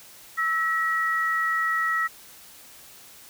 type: tone pair together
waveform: sine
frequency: 1310 / 1913 Hz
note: E6 / A#6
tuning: -11 / +44 cents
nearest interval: perfect fifth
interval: 655 cents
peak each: -25 / -24 dBFS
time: 0.37-2.08 s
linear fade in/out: 20 ms
effects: white hiss -48 dBFS RMS until 3.29 s

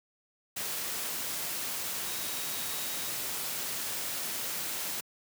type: tone in noise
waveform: sine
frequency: 3795 Hz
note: A#7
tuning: 30 cents sharp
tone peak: -46 dBFS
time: 2.05-3.1 s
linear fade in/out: 10 ms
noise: white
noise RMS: -35 dBFS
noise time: 0.56-5.01 s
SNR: -14 dB
effects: high-pass 100 Hz 12 dB/octave

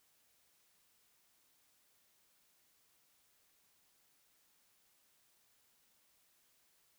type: silence
effects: white hiss -73 dBFS RMS until 6.98 s

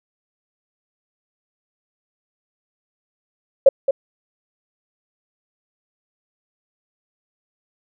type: tone with echo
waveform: sine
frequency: 544 Hz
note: C#5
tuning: 33 cents flat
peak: -4 dBFS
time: 3.66-3.69 s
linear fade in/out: 5 ms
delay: 220 ms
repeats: 1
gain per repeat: -9 dB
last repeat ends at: 3.91 s
effects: none

